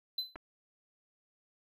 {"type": "tone with exponential decay", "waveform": "triangle", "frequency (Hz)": 4036, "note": "B7", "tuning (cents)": 37, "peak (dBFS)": -28, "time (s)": [0.18, 0.36], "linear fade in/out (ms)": 5, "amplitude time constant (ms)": 37}
{"type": "clicks", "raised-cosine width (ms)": 0.5, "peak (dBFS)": -30, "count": 2, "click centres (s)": [0.357, 0.36]}
{"effects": []}